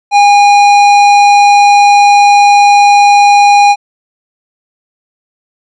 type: tone with tanh clipping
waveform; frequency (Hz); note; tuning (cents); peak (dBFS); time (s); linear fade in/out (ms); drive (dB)
sine; 815; G#5; -33; -4; 0.11-3.76; 50; 15
effects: resampled to 22050 Hz